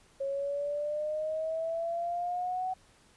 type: exponential sweep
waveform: sine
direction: up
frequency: 545 to 751 Hz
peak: -30 dBFS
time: 0.2-2.74 s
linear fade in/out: 10 ms
effects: pink hiss -62 dBFS RMS until 3.16 s + resampled to 24000 Hz